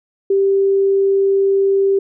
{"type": "tone", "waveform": "sine", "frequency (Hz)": 392, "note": "G4", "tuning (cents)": 0, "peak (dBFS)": -11, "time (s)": [0.3, 1.99], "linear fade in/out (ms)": 5, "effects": []}